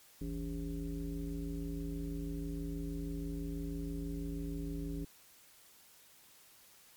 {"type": "tone with frequency modulation", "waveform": "sine", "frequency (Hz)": 165.4, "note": "E3", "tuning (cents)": 6, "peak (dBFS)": -36, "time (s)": [0.21, 5.05], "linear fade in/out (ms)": 5, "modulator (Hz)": 119, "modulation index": 1.5, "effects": ["white hiss -61 dBFS RMS until 6.96 s", "MP3 96 kbps"]}